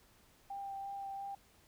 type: tone with vibrato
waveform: sine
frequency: 790 Hz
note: G5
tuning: 13 cents sharp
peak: -40 dBFS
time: 0.5-1.35 s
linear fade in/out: 5 ms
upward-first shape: sine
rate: 2.9 Hz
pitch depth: 12 cents each way
effects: pink hiss -66 dBFS RMS until 1.67 s